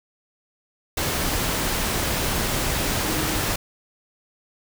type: tone in noise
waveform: sine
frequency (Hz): 311.2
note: D#4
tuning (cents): 0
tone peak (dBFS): -30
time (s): 3.03-3.4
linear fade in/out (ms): 5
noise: pink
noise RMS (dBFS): -24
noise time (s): 0.97-3.56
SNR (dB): -9
effects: none